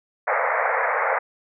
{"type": "band-pass noise", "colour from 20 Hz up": "pink", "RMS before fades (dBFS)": -22, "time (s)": [0.27, 1.19], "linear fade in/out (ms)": 10, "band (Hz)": [470, 2200], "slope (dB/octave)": 96, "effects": []}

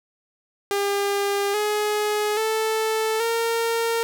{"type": "tone with pitch steps", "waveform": "sawtooth", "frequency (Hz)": [401.9, 420.4, 439.8, 460.1], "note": ["G4", "G#4", "A4", "A#4"], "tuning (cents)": [43, 21, -1, -23], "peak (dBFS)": -17, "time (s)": [0.71, 4.03], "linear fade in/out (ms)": 0, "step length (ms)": 830, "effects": []}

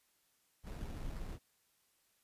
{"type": "noise with sample-and-hold", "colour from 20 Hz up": "brown", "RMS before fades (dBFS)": -43, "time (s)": [0.63, 1.39], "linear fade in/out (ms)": 50, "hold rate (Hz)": 3150, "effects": ["white hiss -75 dBFS RMS until 2.23 s", "resampled to 32000 Hz"]}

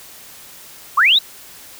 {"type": "linear sweep", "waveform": "sine", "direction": "up", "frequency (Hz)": [982, 3994], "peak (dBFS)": -9, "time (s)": [0.97, 1.19], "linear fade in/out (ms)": 10, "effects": ["white hiss -40 dBFS RMS until 1.79 s"]}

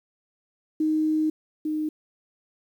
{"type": "tone pair in turn", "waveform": "sine", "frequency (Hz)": [311.1, 307.9], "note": ["D#4", "D#4"], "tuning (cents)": [0, -18], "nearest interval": "unison", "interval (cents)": 18, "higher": "first", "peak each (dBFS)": [-20, -24], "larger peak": "first", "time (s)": [[0.8, 1.3], [1.65, 1.89]], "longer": "first", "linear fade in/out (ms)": 5, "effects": ["9-bit"]}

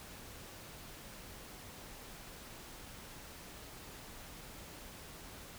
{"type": "silence", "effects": ["pink hiss -51 dBFS RMS until 5.58 s"]}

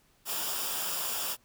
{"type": "noise with comb filter", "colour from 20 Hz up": "white", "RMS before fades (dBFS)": -33, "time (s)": [0.25, 1.37], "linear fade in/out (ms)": 50, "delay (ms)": 0.48, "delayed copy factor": -0.6, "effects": ["pink hiss -66 dBFS RMS until 1.44 s"]}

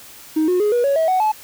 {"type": "tone with pitch steps", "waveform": "triangle", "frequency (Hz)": [313.1, 361.7, 417.9, 482.9, 557.9, 644.5, 744.7, 860.4], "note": ["D#4", "F#4", "G#4", "B4", "C#5", "E5", "F#5", "A5"], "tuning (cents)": [11, -39, 11, -39, 11, -39, 11, -39], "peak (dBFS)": -11, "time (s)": [0.36, 1.32], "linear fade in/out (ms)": 10, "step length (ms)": 120, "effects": ["tanh soft clip ceiling -10 dBFS", "white hiss -41 dBFS RMS until 1.43 s"]}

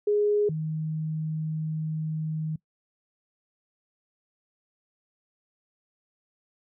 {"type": "tone pair in turn", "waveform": "sine", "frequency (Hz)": [415.3, 156.78], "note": ["G#4", "D#3"], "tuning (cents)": [0, 13], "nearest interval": "octave + perfect fourth", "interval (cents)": 1687, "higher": "first", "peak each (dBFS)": [-20, -27], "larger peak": "first", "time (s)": [[0.07, 0.49], [0.49, 2.56]], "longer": "second", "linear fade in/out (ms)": 5, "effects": ["noise-tail reverb RT60 0.1 s tail -22 dB re dry"]}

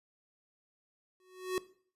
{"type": "tone with exponential growth", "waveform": "square", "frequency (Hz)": 370, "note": "F#4", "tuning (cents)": 0, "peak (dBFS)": -28, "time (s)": [1.2, 1.58], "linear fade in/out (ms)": 1, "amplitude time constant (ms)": 81, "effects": ["noise-tail reverb RT60 0.5 s tail -18 dB re dry", "resampled to 32000 Hz"]}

